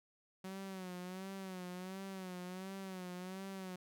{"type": "tone with vibrato", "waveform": "sawtooth", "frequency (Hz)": 186.6, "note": "F#3", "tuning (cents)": 15, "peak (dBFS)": -40, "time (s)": [0.44, 3.76], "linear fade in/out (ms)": 5, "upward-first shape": "sine", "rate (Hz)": 1.4, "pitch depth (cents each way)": 70, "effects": []}